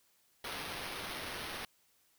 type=noise with sample-and-hold; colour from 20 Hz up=blue; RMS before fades=-42 dBFS; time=0.44-1.65 s; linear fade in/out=2 ms; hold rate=7350 Hz; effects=white hiss -71 dBFS RMS until 2.18 s